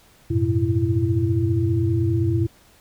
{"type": "tone cluster", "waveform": "sine", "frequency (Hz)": [92, 106.7, 121.7, 333.9], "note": ["F#2", "G#2", "B2", "E4"], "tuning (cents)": [-9, 47, -25, 22], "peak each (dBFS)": -23, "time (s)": [0.3, 2.47], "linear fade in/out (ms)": 10, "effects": ["pink hiss -54 dBFS RMS until 2.8 s"]}